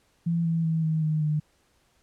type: tone with pitch steps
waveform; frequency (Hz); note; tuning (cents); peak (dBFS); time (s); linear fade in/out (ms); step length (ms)
sine; 168.4 / 164.93 / 161.54 / 158.22 / 154.96 / 151.77; E3 / E3 / E3 / D#3 / D#3 / D#3; +37 / +1 / -35 / +29 / -7 / -43; -22; 0.26-1.4; 10; 190
effects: pink hiss -66 dBFS RMS until 2.02 s + low-pass 11000 Hz 12 dB/octave